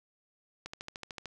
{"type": "click train", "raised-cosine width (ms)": 0.2, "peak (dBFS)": -23, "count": 9, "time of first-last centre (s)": [0.66, 1.257], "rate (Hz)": 13.4, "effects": []}